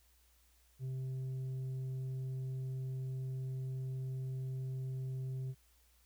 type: tone with tanh clipping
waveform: sine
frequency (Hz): 130.81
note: C3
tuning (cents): 0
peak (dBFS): -38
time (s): 0.79-5.55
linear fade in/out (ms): 50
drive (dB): 4
effects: added 60 Hz sine -68 dBFS peak until 6.05 s + white hiss -71 dBFS RMS until 6.05 s

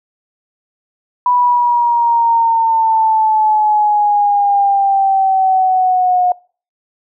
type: exponential sweep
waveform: sine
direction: down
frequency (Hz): 987.8 to 720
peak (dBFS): -9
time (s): 1.26-6.32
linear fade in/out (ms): 2
effects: noise-tail reverb RT60 0.4 s tail -24 dB re dry

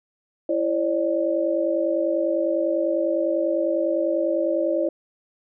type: tone cluster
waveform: sine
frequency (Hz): 334.5 / 547 / 597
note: E4 / C#5 / D5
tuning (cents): +25 / -23 / +28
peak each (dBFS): -24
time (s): 0.49-4.89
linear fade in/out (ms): 5
effects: none

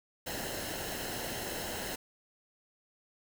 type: noise with comb filter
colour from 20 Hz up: pink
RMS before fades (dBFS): -38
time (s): 0.26-1.96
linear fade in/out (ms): 10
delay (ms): 0.85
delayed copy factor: -0.6
effects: none

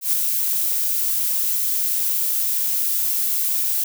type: noise with ADSR envelope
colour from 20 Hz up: violet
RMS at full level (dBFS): -17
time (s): 0.01-3.84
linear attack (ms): 120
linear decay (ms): 6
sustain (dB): -4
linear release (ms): 4
effects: none

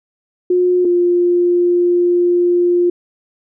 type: tone pair in turn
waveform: sine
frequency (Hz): 360 / 351.6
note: F#4 / F4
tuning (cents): -47 / +12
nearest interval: unison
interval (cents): 41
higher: first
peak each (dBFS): -10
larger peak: neither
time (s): 0.5-0.85 / 0.85-2.9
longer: second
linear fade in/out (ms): 5
effects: none

